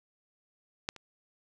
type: clicks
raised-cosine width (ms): 0.2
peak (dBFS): -14 / -30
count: 2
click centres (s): 0.889 / 0.963
effects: none